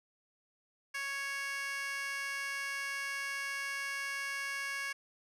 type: tone with high-pass filter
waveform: 15% pulse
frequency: 554.4 Hz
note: C#5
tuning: in tune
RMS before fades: -38 dBFS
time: 0.94-4.93 s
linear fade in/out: 10 ms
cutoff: 1800 Hz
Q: 1.5
effects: low-pass 11000 Hz 12 dB/octave